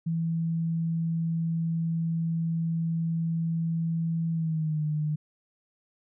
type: tone with pitch glide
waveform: sine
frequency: 164.8 to 152 Hz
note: E3 to D#3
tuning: 0 to -40 cents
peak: -25 dBFS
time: 0.06-5.16 s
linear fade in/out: 10 ms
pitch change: -140 cents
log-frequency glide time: 4.32-4.83 s
effects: none